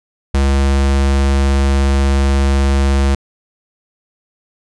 square tone, 68.6 Hz, C#2, 17 cents flat, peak -11 dBFS, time 0.34-3.15 s, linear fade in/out 5 ms, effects resampled to 22050 Hz

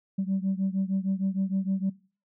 sine beating tone pair, 190 / 196.5 Hz, F#3 / G3, +46 / +4 cents, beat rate 6.5 Hz, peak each -26 / -28 dBFS, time 0.18-1.9 s, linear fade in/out 10 ms, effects noise-tail reverb RT60 0.4 s tail -22 dB re dry + tanh soft clip ceiling -20 dBFS

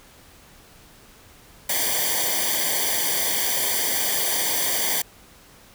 white noise with comb filter, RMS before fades -23 dBFS, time 1.69-5.02 s, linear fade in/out 5 ms, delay 0.75 ms, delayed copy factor -1, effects pink hiss -50 dBFS RMS until 5.74 s

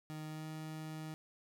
30% pulse tone with pitch glide, 154.9 to 156.61 Hz, D#3 to D#3, -7 to +12 cents, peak -40 dBFS, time 0.1-1.14 s, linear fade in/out 0 ms, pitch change +19 cents, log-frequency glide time 0.27-0.46 s, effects none

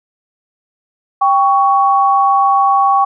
sine tone pair together, 789.8 / 1117 Hz, G5 / C#6, +13 / +13 cents, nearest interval tritone, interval 600 cents, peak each -11 dBFS, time 1.21-3.05 s, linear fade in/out 10 ms, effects none

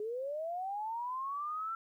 sine linear sweep, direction up, 411.4 to 1353 Hz, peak -35 dBFS, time 0-1.75 s, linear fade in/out 2 ms, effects 12-bit

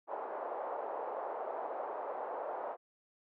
white band-pass noise, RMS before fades -40 dBFS, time 0.07-2.77 s, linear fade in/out 50 ms, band 470 to 880 Hz, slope 24 dB/octave, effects none

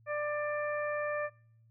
harmonic tone, 593 Hz, D5, 17 cents sharp, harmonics 1 / 2 / 3 / 4, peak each -33 / -39 / -39 / -45 dBFS, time 0.06-1.3 s, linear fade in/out 50 ms, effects noise-tail reverb RT60 0.6 s tail -25 dB re dry + added 113 Hz sine -60 dBFS peak until 1.7 s

